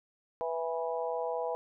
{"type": "harmonic tone with a mistuned harmonic", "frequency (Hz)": 164.81, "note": "E3", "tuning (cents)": 0, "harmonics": [3, 4, 5, 6], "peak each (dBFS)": [-34, -36, -38, -40], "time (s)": [0.41, 1.55], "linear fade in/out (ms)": 0, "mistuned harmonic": 6, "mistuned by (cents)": -15, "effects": []}